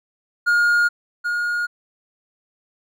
triangle tone pair in turn, 1424 / 1431.3 Hz, F6 / F6, +33 / +42 cents, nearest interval unison, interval 9 cents, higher second, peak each -12 / -18 dBFS, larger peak first, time 0.46-0.89 / 1.24-1.67 s, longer neither, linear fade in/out 20 ms, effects none

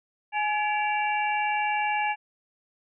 sine tone cluster, 840 / 1700 / 2322 / 2764 Hz, G#5 / G#6 / D7 / F7, +19 / +40 / -20 / -19 cents, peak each -25 / -33 / -31 / -34 dBFS, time 0.32-2.16 s, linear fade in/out 50 ms, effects none

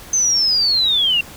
sine linear sweep, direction down, 6272 to 2710 Hz, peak -13 dBFS, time 0.13-1.21 s, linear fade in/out 5 ms, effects pink hiss -38 dBFS RMS until 1.36 s

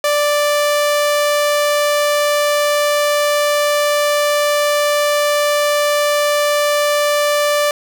sawtooth tone, 587.3 Hz, D5, in tune, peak -9 dBFS, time 0.04-7.71 s, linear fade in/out 2 ms, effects none

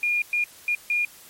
sine tone bursts at uneven times, 2424 Hz, D#7, 46 cents flat, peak -20 dBFS, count 4, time 0.03-0.22 / 0.33-0.44 / 0.68-0.75 / 0.9-1.05 s, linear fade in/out 2 ms, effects white hiss -48 dBFS RMS until 1.29 s + MP3 64 kbps

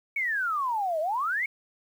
sine exponential two-way sweep, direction down then up, 2272 to 605 to 2250 Hz, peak -25 dBFS, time 0.16-1.46 s, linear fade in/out 5 ms, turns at 1 s, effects 9-bit

